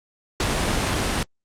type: noise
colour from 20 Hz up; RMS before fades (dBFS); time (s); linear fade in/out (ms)
pink; -22; 0.4-1.23; 2
effects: low-pass 8000 Hz 12 dB/octave + Opus 48 kbps